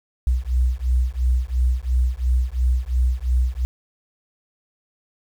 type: beating tone pair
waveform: sine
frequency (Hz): 60.9 / 63.8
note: B1 / C2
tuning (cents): -24 / -43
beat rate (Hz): 2.9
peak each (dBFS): -20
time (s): 0.27-3.65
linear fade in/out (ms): 0
effects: 8-bit